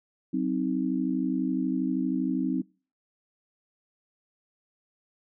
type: chord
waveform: sine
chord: C diminished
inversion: second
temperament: just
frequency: 188.37 / 261.6 / 314 Hz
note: Gb3 / C4 / Eb4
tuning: +31 / 0 / +16 cents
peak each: -31 / -27 / -30 dBFS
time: 0.33-2.62 s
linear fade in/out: 10 ms
effects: noise-tail reverb RT60 0.4 s tail -26 dB re dry